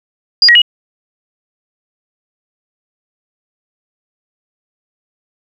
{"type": "tone with pitch steps", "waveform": "sine", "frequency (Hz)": [4843, 1902, 2901], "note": ["D#8", "A#6", "F#7"], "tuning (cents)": [-48, 34, -35], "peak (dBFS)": -3, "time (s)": [0.42, 0.618], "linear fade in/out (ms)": 2, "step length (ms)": 66, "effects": ["7-bit"]}